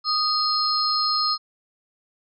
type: tone cluster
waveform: sine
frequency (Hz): 1240 / 4242 / 5150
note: D#6 / C8 / E8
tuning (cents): -6 / +23 / -41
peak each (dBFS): -24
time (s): 0.04-1.38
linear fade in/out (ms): 50
effects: none